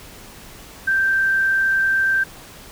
sine tone with frequency modulation, 1568 Hz, G6, in tune, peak -15 dBFS, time 0.87-2.24 s, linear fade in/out 10 ms, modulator 37.5 Hz, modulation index 0.24, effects pink hiss -41 dBFS RMS until 2.71 s

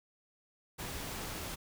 pink noise, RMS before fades -41 dBFS, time 0.78-1.56 s, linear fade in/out 20 ms, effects none

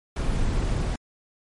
brown noise, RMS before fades -24 dBFS, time 0.16-0.96 s, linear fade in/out 5 ms, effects MP3 48 kbps

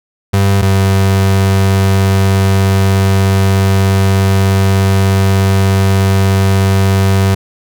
35% pulse tone pair in turn, 98.3 / 96.72 Hz, G2 / G2, +5 / -23 cents, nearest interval unison, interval 28 cents, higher first, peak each -6 dBFS, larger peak neither, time 0.33-0.62 / 0.62-7.35 s, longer second, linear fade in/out 10 ms, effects none

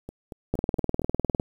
two click trains, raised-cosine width 2 ms, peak -23 / -10 dBFS, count 5 / 18, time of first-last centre 0.09-1.018 / 0.54-1.399 s, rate 4.31 / 19.8 Hz, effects 8-bit

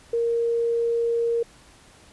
sine tone, 466.2 Hz, A#4, in tune, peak -20 dBFS, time 0.13-1.43 s, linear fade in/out 5 ms, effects pink hiss -52 dBFS RMS until 2.12 s + resampled to 24000 Hz

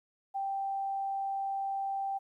sine tone, 784 Hz, G5, in tune, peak -31 dBFS, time 0.34-2.19 s, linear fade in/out 20 ms, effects 12-bit

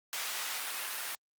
pink high-pass noise, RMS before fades -37 dBFS, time 0.13-1.15 s, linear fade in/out 0 ms, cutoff 1200 Hz, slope 12 dB/octave, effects Opus 48 kbps

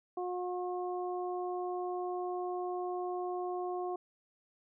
harmonic tone, 360 Hz, F#4, 47 cents flat, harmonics 1 / 2 / 3, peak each -36 / -38 / -45 dBFS, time 0.17-3.96 s, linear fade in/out 5 ms, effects none

